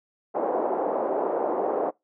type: band-pass noise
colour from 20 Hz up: pink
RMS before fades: -26 dBFS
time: 0.34-1.91 s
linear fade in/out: 20 ms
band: 380 to 810 Hz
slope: 24 dB/octave
effects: noise-tail reverb RT60 0.2 s tail -25 dB re dry